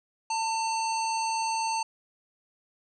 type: harmonic tone with a mistuned harmonic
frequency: 896 Hz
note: A5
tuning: 31 cents sharp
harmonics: 1 / 3 / 5 / 7 / 9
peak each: -27 / -37 / -37 / -38 / -42 dBFS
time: 0.3-1.83 s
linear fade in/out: 5 ms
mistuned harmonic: 9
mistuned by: +56 cents
effects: none